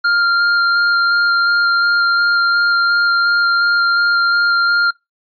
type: tone with vibrato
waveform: square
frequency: 1396.9 Hz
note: F6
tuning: in tune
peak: -12 dBFS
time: 0.04-4.91 s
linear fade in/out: 10 ms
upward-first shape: square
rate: 2.8 Hz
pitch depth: 8 cents each way
effects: noise-tail reverb RT60 0.2 s tail -24 dB re dry + resampled to 11025 Hz